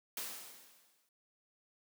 white noise with exponential decay, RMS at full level -39 dBFS, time 0.17-1.09 s, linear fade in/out 2 ms, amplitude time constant 200 ms, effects high-pass 200 Hz 12 dB/octave

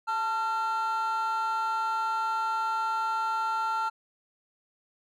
triangle tone pair together, 886.3 / 1370 Hz, A5 / F6, +12 / -34 cents, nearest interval minor sixth, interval 754 cents, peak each -26 dBFS, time 0.07-3.9 s, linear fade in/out 20 ms, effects tanh soft clip ceiling -21 dBFS

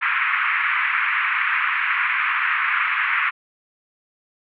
white band-pass noise, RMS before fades -21 dBFS, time 0.01-3.31 s, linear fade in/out 20 ms, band 1100 to 2400 Hz, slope 48 dB/octave, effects none

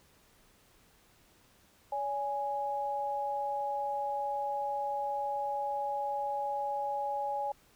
sine tone pair together, 567.8 / 830 Hz, C#5 / G#5, +41 / -1 cents, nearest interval perfect fifth, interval 658 cents, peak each -37 / -32 dBFS, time 1.92-7.52 s, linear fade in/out 5 ms, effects pink hiss -64 dBFS RMS until 7.75 s

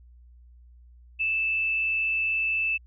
sine tone with frequency modulation, 2637 Hz, E7, in tune, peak -23 dBFS, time 1.19-2.78 s, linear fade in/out 20 ms, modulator 122 Hz, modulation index 0.24, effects added 60 Hz sine -49 dBFS peak until 2.86 s

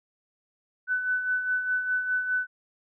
sine tone with tremolo, 1500 Hz, F#6, 23 cents sharp, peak -22 dBFS, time 0.87-2.47 s, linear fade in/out 50 ms, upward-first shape sine, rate 4.9 Hz, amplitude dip 55%, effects none

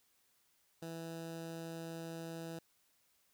15% pulse tone with notch filter, 164.81 Hz, E3, in tune, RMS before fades -45 dBFS, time 0.82-2.59 s, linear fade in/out 5 ms, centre 2100 Hz, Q 1.6, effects white hiss -74 dBFS RMS until 3.33 s

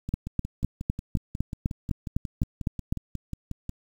two click trains, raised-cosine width 5 ms, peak -20 / -12 dBFS, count 21 / 12, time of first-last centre 0.09-3.694 / 0.14-2.925 s, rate 5.55 / 3.95 Hz, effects 8-bit

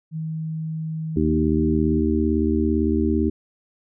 sine tone, 158.9 Hz, D#3, 37 cents sharp, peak -25 dBFS, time 0.11-2.03 s, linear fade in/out 50 ms
harmonic tone, 77.78 Hz, D#2, in tune, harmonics 1 / 3 / 4 / 5, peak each -24 / -22 / -22 / -25 dBFS, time 1.16-3.3 s, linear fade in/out 10 ms
effects none

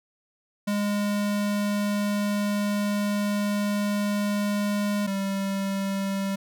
square tone pair in turn, 205.3 / 195.75 Hz, G#3 / G3, -20 / -2 cents, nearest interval minor second, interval 82 cents, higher first, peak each -24 / -26 dBFS, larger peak first, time 0.67-5.07 / 5.07-6.36 s, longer first, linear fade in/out 10 ms, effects none

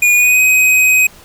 square tone with pitch glide, 2442 to 2518 Hz, D#7 to D#7, -33 to +20 cents, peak -8 dBFS, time 0.02-1.07 s, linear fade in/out 5 ms, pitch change +53 cents, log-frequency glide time 0.14-0.41 s, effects pink hiss -41 dBFS RMS until 1.24 s

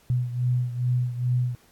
sine beating tone pair, 123.47 / 125.87 Hz, B2 / B2, 0 / +33 cents, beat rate 2.4 Hz, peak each -23 / -28 dBFS, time 0.1-1.55 s, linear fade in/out 0 ms, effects pink hiss -59 dBFS RMS until 1.71 s + AAC 64 kbps

